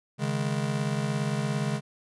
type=chord; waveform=square; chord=C# suspended second; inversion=none; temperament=just; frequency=138.59 / 155.92 / 207.9 Hz; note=C#3 / D#3 / G#3; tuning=0 / +4 / +2 cents; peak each=-30 / -33 / -32 dBFS; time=0.18-1.81 s; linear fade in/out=50 ms; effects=resampled to 24000 Hz